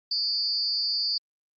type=tone with amplitude modulation; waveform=sine; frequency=4673 Hz; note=D8; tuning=9 cents flat; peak=-20 dBFS; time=0.11-1.18 s; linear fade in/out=5 ms; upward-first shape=sine; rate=282 Hz; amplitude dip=95%; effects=Opus 48 kbps